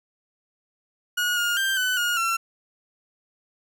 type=tone with pitch steps; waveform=30% pulse; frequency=1449 / 1423 / 1576 / 1503 / 1431 / 1353 Hz; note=F#6 / F6 / G6 / F#6 / F6 / E6; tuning=-37 / +32 / +9 / +27 / +42 / +45 cents; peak=-19 dBFS; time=1.17-2.37 s; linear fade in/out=10 ms; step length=200 ms; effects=none